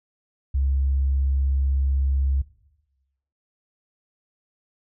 sine tone, 68 Hz, C#2, 33 cents flat, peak -18 dBFS, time 0.54-2.42 s, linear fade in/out 10 ms, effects noise-tail reverb RT60 1.0 s tail -18 dB re dry + tanh soft clip ceiling -14 dBFS

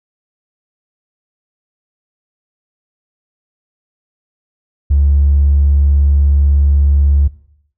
triangle tone with tanh clipping, 70.9 Hz, C#2, 40 cents sharp, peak -7 dBFS, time 4.9-7.28 s, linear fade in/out 10 ms, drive 1 dB, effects noise-tail reverb RT60 0.7 s tail -18 dB re dry

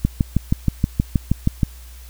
click train, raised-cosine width 5 ms, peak -3 dBFS, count 11, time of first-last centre 0.05-1.632 s, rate 6.32 Hz, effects added 60 Hz sine -37 dBFS peak until 2.09 s + white hiss -47 dBFS RMS until 2.09 s

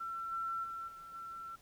sine tone with level steps, 1347 Hz, E6, 37 cents sharp, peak -38 / -35 / -40 / -48 / -43 dBFS, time 0-1.56 s, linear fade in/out 10 ms, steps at 0.31 / 0.63 / 0.87 / 1.13 s, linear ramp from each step 20 ms, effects pink hiss -64 dBFS RMS until 1.61 s

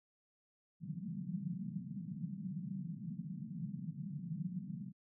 pink band-pass noise, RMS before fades -43 dBFS, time 0.8-4.93 s, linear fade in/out 50 ms, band 150 to 200 Hz, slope 48 dB/octave, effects none

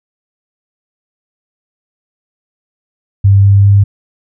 sine tone with pitch steps, 98.9 / 99.65 / 100.4 Hz, G2 / G2 / G2, +16 / +29 / +42 cents, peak -3 dBFS, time 3.24-3.84 s, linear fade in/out 10 ms, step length 200 ms, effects none

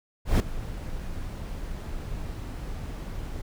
brown noise with ADSR envelope, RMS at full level -17 dBFS, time 0.25-3.42 s, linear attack 150 ms, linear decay 4 ms, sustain -17 dB, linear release 9 ms, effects none

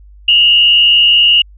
sine tone with frequency modulation, 2859 Hz, F7, 40 cents sharp, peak -5 dBFS, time 0.28-1.42 s, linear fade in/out 5 ms, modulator 94.5 Hz, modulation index 0.88, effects added 50 Hz sine -36 dBFS peak until 1.57 s

